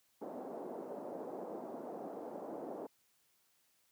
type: band-pass noise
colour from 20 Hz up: white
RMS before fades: -45 dBFS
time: 0.21-2.87 s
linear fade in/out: 10 ms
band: 230 to 700 Hz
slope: 24 dB/octave
effects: white hiss -74 dBFS RMS until 3.91 s + high-pass 60 Hz 12 dB/octave